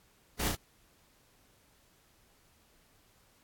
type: noise with echo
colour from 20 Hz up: pink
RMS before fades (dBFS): -33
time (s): 0.39-0.49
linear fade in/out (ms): 10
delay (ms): 33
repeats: 2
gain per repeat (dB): -2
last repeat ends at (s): 0.556
effects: pink hiss -66 dBFS RMS until 3.43 s + AAC 64 kbps